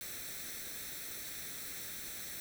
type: noise with comb filter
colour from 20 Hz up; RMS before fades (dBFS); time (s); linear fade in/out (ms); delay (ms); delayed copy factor
white; -44; 0.01-2.4; 0; 0.51; +0.65
effects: none